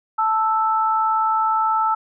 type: tone pair together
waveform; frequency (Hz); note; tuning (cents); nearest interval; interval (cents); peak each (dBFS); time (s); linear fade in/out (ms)
sine; 880 / 1318.5; A5 / E6; 0 / 0; perfect fifth; 700; -19; 0.18-1.95; 10
effects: none